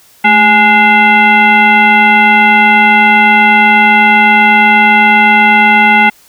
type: tone with frequency modulation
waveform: sine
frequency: 1456 Hz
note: F#6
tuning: 28 cents flat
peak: -3 dBFS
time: 0.24-6.1 s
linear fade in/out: 10 ms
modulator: 619 Hz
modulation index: 1.8
effects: white hiss -44 dBFS RMS until 6.28 s